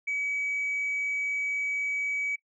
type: tone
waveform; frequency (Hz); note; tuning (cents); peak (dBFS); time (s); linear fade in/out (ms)
sine; 2276; C#7; +45; -26; 0.07-2.36; 10
effects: noise-tail reverb RT60 0.1 s tail -19 dB re dry + tanh soft clip ceiling -24 dBFS